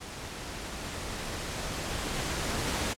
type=noise with level ramp; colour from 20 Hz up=pink; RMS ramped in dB=-41 to -30 dBFS; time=0-2.94 s; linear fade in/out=20 ms; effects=low-pass 9000 Hz 12 dB/octave + AAC 64 kbps